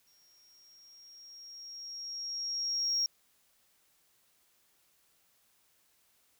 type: tone with exponential growth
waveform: sine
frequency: 5588 Hz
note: F8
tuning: in tune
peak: -25 dBFS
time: 0.07-3.06 s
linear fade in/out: 1 ms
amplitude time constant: 650 ms
effects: tanh soft clip ceiling -24 dBFS + white hiss -70 dBFS RMS until 6.39 s